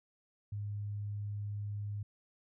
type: tone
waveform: sine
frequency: 103 Hz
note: G#2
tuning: 14 cents flat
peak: -36 dBFS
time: 0.52-2.03 s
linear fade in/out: 5 ms
effects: none